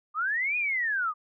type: linear two-way sweep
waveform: sine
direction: up then down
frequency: 1174.7 to 2493 to 1176 Hz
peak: -25 dBFS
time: 0.14-1.14 s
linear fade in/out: 50 ms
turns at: 0.57 s
effects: none